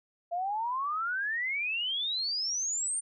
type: exponential sweep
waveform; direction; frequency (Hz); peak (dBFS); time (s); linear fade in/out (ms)
sine; up; 674 to 9090; -29; 0.31-3.01; 20
effects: none